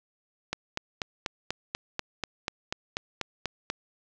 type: click train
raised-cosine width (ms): 0.2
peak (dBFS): -12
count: 14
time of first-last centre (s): 0.53-3.701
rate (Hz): 4.1
effects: low-pass 7000 Hz 12 dB/octave + 8-bit